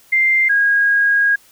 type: tone pair in turn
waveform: sine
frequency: 2093 / 1637.4 Hz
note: C7 / G#6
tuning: 0 / -25 cents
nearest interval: major third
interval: 425 cents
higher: first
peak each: -11 dBFS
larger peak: neither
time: 0.12-0.49 / 0.49-1.36 s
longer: second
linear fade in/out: 10 ms
effects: white hiss -50 dBFS RMS until 1.51 s